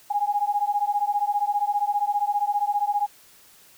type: beating tone pair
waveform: sine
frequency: 815 / 830 Hz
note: G#5 / G#5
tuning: -33 / -1 cents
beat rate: 15 Hz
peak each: -24 dBFS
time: 0.1-3.07 s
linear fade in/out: 10 ms
effects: white hiss -53 dBFS RMS until 3.77 s